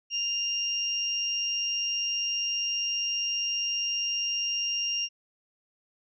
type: tone pair together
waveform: sine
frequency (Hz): 2800 / 5595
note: F7 / F8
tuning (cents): +4 / +2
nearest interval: octave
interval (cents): 1198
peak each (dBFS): -29 / -30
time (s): 0.1-5.09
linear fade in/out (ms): 50
effects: none